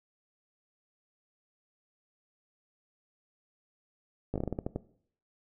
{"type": "slowing click train", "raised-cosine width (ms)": 2, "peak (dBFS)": -19, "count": 10, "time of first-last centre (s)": [4.34, 4.76], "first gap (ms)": 17, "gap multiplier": 1.24, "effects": ["noise-tail reverb RT60 0.6 s tail -18 dB re dry"]}